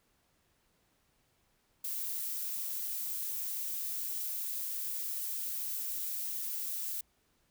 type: noise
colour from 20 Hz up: violet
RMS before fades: -37 dBFS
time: 1.84-7.01 s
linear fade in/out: 5 ms
effects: pink hiss -73 dBFS RMS until 7.5 s